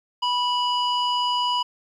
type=tone with low-pass filter; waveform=square; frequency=982 Hz; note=B5; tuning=10 cents flat; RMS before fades=-23 dBFS; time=0.22-1.63 s; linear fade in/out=10 ms; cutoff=3900 Hz; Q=6.8; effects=10-bit